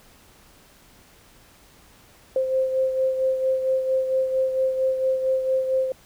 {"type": "beating tone pair", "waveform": "sine", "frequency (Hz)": [523.3, 527.7], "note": ["C5", "C5"], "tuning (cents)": [0, 15], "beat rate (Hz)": 4.4, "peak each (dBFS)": [-20, -29], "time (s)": [2.36, 5.92], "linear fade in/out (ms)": 2, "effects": ["pink hiss -53 dBFS RMS until 6.05 s"]}